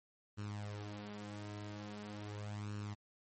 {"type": "tone with flanger", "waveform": "sawtooth", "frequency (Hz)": 103.83, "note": "G#2", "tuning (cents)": 0, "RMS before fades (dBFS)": -45, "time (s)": [0.37, 2.95], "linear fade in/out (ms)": 20, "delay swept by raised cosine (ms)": [0.71, 6.61], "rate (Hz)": 0.42, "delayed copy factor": 0.7, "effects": ["MP3 32 kbps"]}